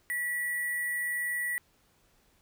sine tone with sample-and-hold, 1943 Hz, B6, 29 cents flat, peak -29 dBFS, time 0.1-1.58 s, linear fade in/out 0 ms, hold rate 11025 Hz, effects pink hiss -67 dBFS RMS until 2.41 s

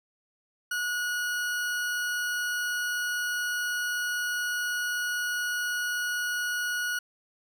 40% pulse tone, 1457 Hz, F#6, 27 cents flat, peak -27 dBFS, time 0.71-6.99 s, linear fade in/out 5 ms, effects none

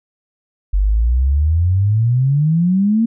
sine exponential sweep, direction up, 46.38 to 233.1 Hz, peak -11 dBFS, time 0.73-3.06 s, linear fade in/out 10 ms, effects none

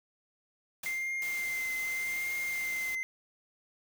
white noise with exponential decay, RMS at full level -39 dBFS, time 0.83-1.29 s, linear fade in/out 5 ms, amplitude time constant 98 ms
triangle tone with vibrato, 2093 Hz, C7, in tune, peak -30 dBFS, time 0.86-3.03 s, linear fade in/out 0 ms, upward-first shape triangle, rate 0.84 Hz, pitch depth 25 cents each way
white noise, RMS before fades -44 dBFS, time 1.22-2.95 s, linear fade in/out 0 ms
effects none

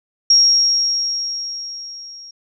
sine tone with level ramp, 5588 Hz, F8, in tune, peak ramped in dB -7 to -35 dBFS, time 0.3-2.31 s, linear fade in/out 5 ms, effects none

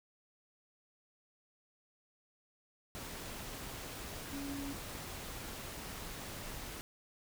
sine tone in noise, 280 Hz, C#4, 18 cents sharp, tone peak -40 dBFS, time 4.33-4.73 s, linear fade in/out 0 ms, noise pink, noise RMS -45 dBFS, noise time 2.95-6.81 s, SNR +2 dB, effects none

